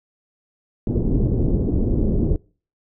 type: low-pass noise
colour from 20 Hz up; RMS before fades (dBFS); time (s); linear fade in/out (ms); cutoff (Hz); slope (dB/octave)
pink; -19; 0.87-2.36; 2; 400; 24
effects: noise-tail reverb RT60 0.4 s tail -24 dB re dry